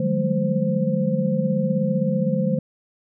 sine tone cluster, 152.3 / 181 / 196.8 / 216.1 / 520 Hz, D#3 / F#3 / G3 / A3 / C5, -37 / -38 / +7 / -31 / -11 cents, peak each -25 dBFS, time 0-2.59 s, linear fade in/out 5 ms, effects none

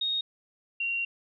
sine tone pair in turn, 3729 / 2755 Hz, A#7 / F7, 0 / -24 cents, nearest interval perfect fourth, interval 524 cents, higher first, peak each -26 / -27 dBFS, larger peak first, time 0.01-0.21 / 0.8-1.05 s, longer second, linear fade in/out 5 ms, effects none

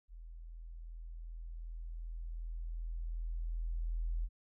sine tone with level ramp, 41.33 Hz, E1, 5 cents sharp, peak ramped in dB -47 to -32 dBFS, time 0.08-4.29 s, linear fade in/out 50 ms, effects none

